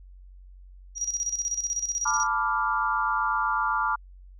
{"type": "tone with tremolo", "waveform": "sine", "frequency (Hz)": 5740, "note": "F8", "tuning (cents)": 47, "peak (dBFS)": -24, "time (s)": [0.95, 2.27], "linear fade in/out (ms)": 50, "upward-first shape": "square", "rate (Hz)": 16, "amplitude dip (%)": 70}
{"type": "chord", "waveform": "sine", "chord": "B half-diminished seventh", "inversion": "third", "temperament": "equal", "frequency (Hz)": [880, 987.8, 1174.7, 1396.9], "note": ["A5", "B5", "D6", "F6"], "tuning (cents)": [0, 0, 0, 0], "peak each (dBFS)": [-29, -30, -27, -28], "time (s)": [2.05, 3.96], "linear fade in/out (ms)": 10}
{"effects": ["added 46 Hz sine -45 dBFS peak until 4.39 s"]}